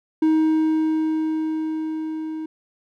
triangle tone with level ramp, 315 Hz, D#4, 21 cents sharp, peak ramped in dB -12 to -25 dBFS, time 0.22-2.46 s, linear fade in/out 5 ms, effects none

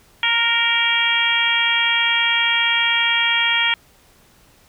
harmonic tone with a mistuned harmonic, 464.9 Hz, A#4, 5 cents flat, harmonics 2 / 3 / 4 / 5 / 6 / 7, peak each -26 / -26 / -22 / -20 / -24 / -20 dBFS, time 0.23-3.74 s, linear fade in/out 2 ms, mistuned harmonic 3, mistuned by +16 cents, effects pink hiss -53 dBFS RMS until 4.68 s

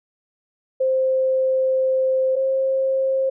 sine tone pair in turn, 523.3 / 531.8 Hz, C5 / C5, 0 / +28 cents, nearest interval unison, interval 28 cents, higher second, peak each -16 / -17 dBFS, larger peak first, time 0.8-2.36 / 2.36-3.3 s, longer first, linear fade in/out 10 ms, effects none

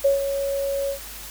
sine tone with ADSR envelope, 554.4 Hz, C#5, in tune, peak -13 dBFS, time 0.04-0.99 s, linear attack 12 ms, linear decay 140 ms, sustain -9 dB, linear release 97 ms, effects added 50 Hz sine -43 dBFS peak until 1.3 s + white hiss -38 dBFS RMS until 1.3 s

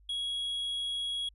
triangle tone, 3322 Hz, G#7, in tune, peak -30 dBFS, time 0.09-1.29 s, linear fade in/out 5 ms, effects added 50 Hz sine -57 dBFS peak until 1.34 s + resampled to 32000 Hz

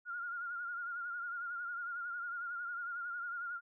sine tone with vibrato, 1413 Hz, F6, 20 cents sharp, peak -38 dBFS, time 0.05-3.61 s, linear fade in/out 50 ms, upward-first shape triangle, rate 11 Hz, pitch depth 64 cents each way, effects none

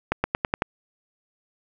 accelerating click train, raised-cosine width 0.5 ms, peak -6 dBFS, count 6, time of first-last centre 0.12-0.621 s, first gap 120 ms, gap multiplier 0.91, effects none

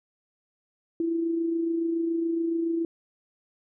sine tone with amplitude modulation, 332.5 Hz, E4, 15 cents sharp, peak -22 dBFS, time 1-2.85 s, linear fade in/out 2 ms, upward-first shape sine, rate 27.1 Hz, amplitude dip 40%, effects none

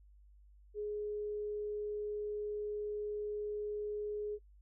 sine tone, 418.4 Hz, G#4, 13 cents sharp, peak -36 dBFS, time 0.74-4.39 s, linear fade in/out 50 ms, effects noise-tail reverb RT60 0.1 s tail -26 dB re dry + added 50 Hz sine -58 dBFS peak until 4.61 s

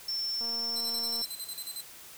triangle tone, 5390 Hz, E8, 38 cents sharp, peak -29 dBFS, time 0.08-1.25 s, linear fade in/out 5 ms
click train, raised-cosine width 1 ms, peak -34 dBFS, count 189, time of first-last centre 0.41-1.217 s, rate 233 Hz
15% pulse tone with tremolo, 4057 Hz, B7, 46 cents sharp, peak -29 dBFS, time 0.76-1.82 s, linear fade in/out 2 ms, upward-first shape square, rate 11 Hz, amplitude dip 70%
effects white hiss -49 dBFS RMS until 2.17 s

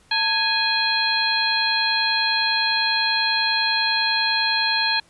harmonic tone with a mistuned harmonic, 830 Hz, G#5, 1 cent flat, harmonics 1 / 2 / 3 / 4 / 5, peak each -26 / -24 / -26 / -27 / -22 dBFS, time 0.11-5 s, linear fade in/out 5 ms, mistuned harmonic 1, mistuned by +120 cents, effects pink hiss -56 dBFS RMS until 5.09 s + resampled to 24000 Hz

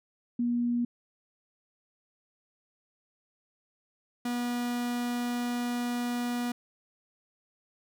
sine / 45% pulse tone pair in turn, 239.8 / 242.3 Hz, A#3 / B3, +49 / -33 cents, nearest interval unison, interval 18 cents, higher second, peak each -25 / -29 dBFS, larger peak first, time 0.39-0.85 / 4.25-6.52 s, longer second, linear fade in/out 5 ms, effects none

